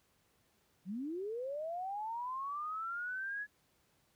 sine linear sweep, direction up, 170.7 to 1702 Hz, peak -37 dBFS, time 0.85-3.47 s, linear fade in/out 50 ms, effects pink hiss -73 dBFS RMS until 4.15 s + high-pass 60 Hz 12 dB/octave

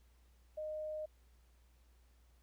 sine tone, 616 Hz, D#5, 17 cents flat, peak -39 dBFS, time 0.57-1.06 s, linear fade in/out 10 ms, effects added 60 Hz sine -64 dBFS peak until 2.42 s + pink hiss -75 dBFS RMS until 2.42 s

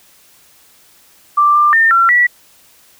sine tone with pitch steps, 1177 / 1189 / 1811 / 1360 / 1946 Hz, D6 / D6 / A6 / F6 / B6, +3 / +21 / +49 / -46 / -26 cents, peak -7 dBFS, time 1.37-2.27 s, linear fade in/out 10 ms, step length 180 ms, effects white hiss -48 dBFS RMS until 2.99 s

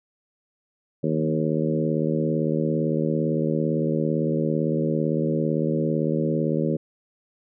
harmonic tone with a mistuned harmonic, 77.78 Hz, D#2, in tune, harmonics 2 / 3 / 4 / 5 / 6 / 7, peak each -25 / -27 / -28 / -29 / -30 / -30 dBFS, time 1.03-6.77 s, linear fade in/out 10 ms, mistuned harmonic 2, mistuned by +22 cents, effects none

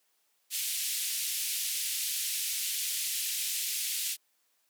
white band-pass noise, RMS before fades -33 dBFS, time 0.5-4.17 s, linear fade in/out 50 ms, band 2400 to 14000 Hz, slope 24 dB/octave, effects white hiss -73 dBFS RMS until 4.69 s + high-pass 300 Hz 12 dB/octave

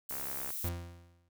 violet noise, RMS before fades -39 dBFS, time 0.09-0.69 s, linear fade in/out 5 ms
click train, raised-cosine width 0.5 ms, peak -29 dBFS, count 28, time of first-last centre 0.11-0.505 s, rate 68.4 Hz
40% pulse tone with exponential decay, 86.4 Hz, F2, 18 cents flat, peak -31 dBFS, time 0.64-1.29 s, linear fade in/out 5 ms, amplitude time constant 140 ms
effects none

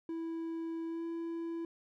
triangle tone with pitch glide, 329 to 333.4 Hz, E4 to E4, -3 to +20 cents, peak -34 dBFS, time 0.09-1.65 s, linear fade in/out 2 ms, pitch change +23 cents, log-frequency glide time 0.87-1.04 s, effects none

